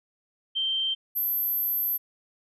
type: tone pair in turn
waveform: sine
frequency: 3136 / 12265 Hz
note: G7 / G9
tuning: 0 / -39 cents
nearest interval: 2 octaves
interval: 2361 cents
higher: second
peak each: -24 dBFS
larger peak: neither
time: 0.55-0.95 / 1.15-1.98 s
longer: second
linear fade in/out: 20 ms
effects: none

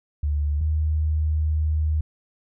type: tone pair in turn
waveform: sine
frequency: 73.42 / 77.26 Hz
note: D2 / D#2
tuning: 0 / -12 cents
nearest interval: minor second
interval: 88 cents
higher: second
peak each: -20 / -19 dBFS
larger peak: second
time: 0.23-0.61 / 0.61-2.01 s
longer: second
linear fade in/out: 5 ms
effects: none

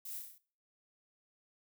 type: noise with echo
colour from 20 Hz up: violet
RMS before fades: -45 dBFS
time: 0.05-0.19 s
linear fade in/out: 5 ms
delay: 32 ms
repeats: 6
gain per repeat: -3 dB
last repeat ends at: 0.382 s
effects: noise-tail reverb RT60 0.4 s tail -18 dB re dry

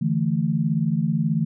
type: chord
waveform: sine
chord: D suspended second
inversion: none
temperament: just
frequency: 146.83 / 165.19 / 220.2 Hz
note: D3 / E3 / A3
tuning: 0 / +4 / +2 cents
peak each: -25 / -22 / -24 dBFS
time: 0.01-1.45 s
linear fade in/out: 10 ms
effects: none

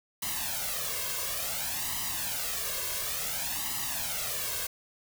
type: noise with flanger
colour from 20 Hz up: white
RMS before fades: -33 dBFS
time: 0.22-4.67 s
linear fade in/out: 5 ms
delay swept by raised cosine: 1 to 1.87 ms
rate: 0.57 Hz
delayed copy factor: +0.8
effects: none

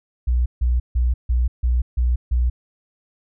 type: tone bursts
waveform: sine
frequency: 61 Hz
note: B1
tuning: 21 cents flat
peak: -15 dBFS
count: 7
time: 0.27-2.5 s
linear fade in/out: 10 ms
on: 190 ms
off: 150 ms
effects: none

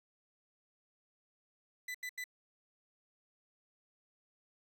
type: tone bursts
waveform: 40% pulse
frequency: 1997 Hz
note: B6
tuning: 19 cents sharp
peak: -38 dBFS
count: 3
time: 1.88-2.241 s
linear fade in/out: 5 ms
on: 65 ms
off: 83 ms
effects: none

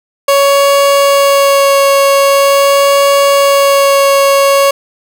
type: tone with vibrato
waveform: 30% pulse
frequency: 557 Hz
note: C#5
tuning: 8 cents sharp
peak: -3 dBFS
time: 0.28-4.71 s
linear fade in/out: 5 ms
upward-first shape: sine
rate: 0.44 Hz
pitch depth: 10 cents each way
effects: none

